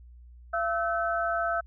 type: tone cluster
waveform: sine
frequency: 679 / 1305 / 1522 Hz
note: F5 / E6 / F#6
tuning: -49 / -18 / +48 cents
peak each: -28 / -30 / -32 dBFS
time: 0.53-1.61 s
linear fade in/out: 10 ms
effects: added 60 Hz sine -47 dBFS peak until 1.66 s